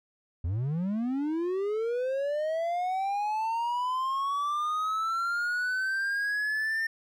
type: linear sweep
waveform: triangle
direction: up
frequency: 77.4 to 1813 Hz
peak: -25 dBFS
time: 0.44-6.87 s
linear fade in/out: 5 ms
effects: none